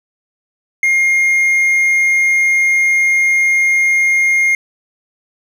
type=tone; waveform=triangle; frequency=2129 Hz; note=C7; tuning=30 cents sharp; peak=-8 dBFS; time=0.83-4.55 s; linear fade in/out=2 ms; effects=none